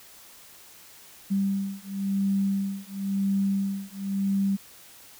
sine beating tone pair, 196 / 196.96 Hz, G3 / G3, 0 / +8 cents, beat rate 0.96 Hz, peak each -27 dBFS, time 1.3-4.57 s, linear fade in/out 20 ms, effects white hiss -50 dBFS RMS until 5.19 s

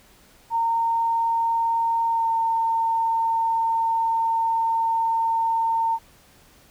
sine tone with pitch glide, 918 to 909 Hz, A#5 to A#5, -27 to -44 cents, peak -19 dBFS, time 0.5-5.99 s, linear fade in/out 50 ms, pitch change -17 cents, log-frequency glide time 2.11-2.27 s, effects pink hiss -54 dBFS RMS until 6.7 s

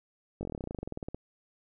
slowing click train, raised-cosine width 2 ms, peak -23 dBFS, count 21, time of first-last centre 0.41-1.146 s, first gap 20 ms, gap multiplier 1.06, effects none

